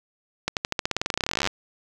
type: accelerating click train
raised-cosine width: 0.2 ms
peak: -6 dBFS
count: 29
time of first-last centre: 0.48-1.473 s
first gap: 88 ms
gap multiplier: 0.92
effects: none